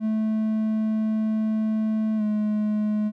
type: tone with pitch glide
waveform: triangle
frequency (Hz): 217.9 to 211.9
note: A3 to G#3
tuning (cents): -17 to +35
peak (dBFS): -19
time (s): 0-3.12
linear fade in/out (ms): 50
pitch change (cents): -48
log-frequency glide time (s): 2.17-2.22
effects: none